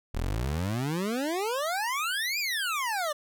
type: exponential two-way sweep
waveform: 25% pulse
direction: up then down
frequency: 36.71 to 2489 to 575 Hz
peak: -24 dBFS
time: 0.14-3.13 s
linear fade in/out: 10 ms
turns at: 2.39 s
effects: none

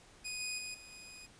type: tone with level steps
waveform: 15% pulse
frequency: 2489 Hz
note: D#7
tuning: in tune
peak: -32 / -30 / -34 / -45 / -43 dBFS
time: 0.24-1.27 s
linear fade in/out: 20 ms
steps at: 0.4 / 0.58 / 0.74 / 0.92 s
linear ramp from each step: 5 ms
effects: pink hiss -60 dBFS RMS until 1.39 s + resampled to 22050 Hz

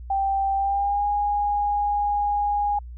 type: tone with pitch glide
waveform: sine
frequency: 784 to 821.6 Hz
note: G5 to G#5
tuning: 0 to -19 cents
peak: -20 dBFS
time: 0.1-2.79 s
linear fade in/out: 5 ms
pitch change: +81 cents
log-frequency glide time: 0.56-1.06 s
effects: added 60 Hz sine -35 dBFS peak until 2.97 s

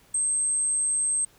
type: tone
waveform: sine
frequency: 8350 Hz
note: C9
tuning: 5 cents flat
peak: -22 dBFS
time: 0.14-1.25 s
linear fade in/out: 5 ms
effects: pink hiss -58 dBFS RMS until 1.38 s

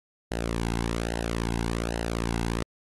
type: tone with flanger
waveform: sawtooth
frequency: 57.3 Hz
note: A#1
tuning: 29 cents flat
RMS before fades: -29 dBFS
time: 0.31-2.63 s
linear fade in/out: 5 ms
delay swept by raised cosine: 0.85 to 1.7 ms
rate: 1.2 Hz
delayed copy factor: -0.65
effects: AAC 32 kbps

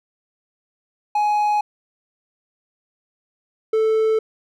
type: tone pair in turn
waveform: triangle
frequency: 837 / 439.9 Hz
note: G#5 / A4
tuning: +13 / 0 cents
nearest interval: major seventh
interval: 1113 cents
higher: first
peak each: -14 / -13 dBFS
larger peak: second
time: 1.15-1.61 / 3.73-4.19 s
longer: neither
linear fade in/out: 5 ms
effects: none

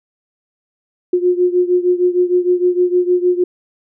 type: beating tone pair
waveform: sine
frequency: 356.7 / 363.2 Hz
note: F4 / F#4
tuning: +37 / -32 cents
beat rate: 6.5 Hz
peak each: -13 / -16 dBFS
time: 1.13-3.44 s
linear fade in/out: 5 ms
effects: none

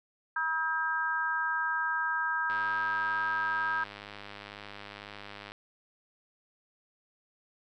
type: harmonic tone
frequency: 320 Hz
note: D#4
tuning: 49 cents sharp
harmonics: 3 / 4 / 5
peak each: -34 / -34 / -30 dBFS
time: 0.36-3.84 s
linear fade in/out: 5 ms
type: click train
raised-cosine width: 0.3 ms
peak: -27 dBFS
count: 309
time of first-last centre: 2.5-5.52 s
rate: 102 Hz
effects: none

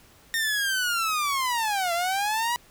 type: linear two-way sweep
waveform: sawtooth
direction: down then up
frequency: 1838 to 672 to 976 Hz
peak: -20 dBFS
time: 0.34-2.56 s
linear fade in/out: 0 ms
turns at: 1.93 s
effects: pink hiss -55 dBFS RMS until 2.7 s

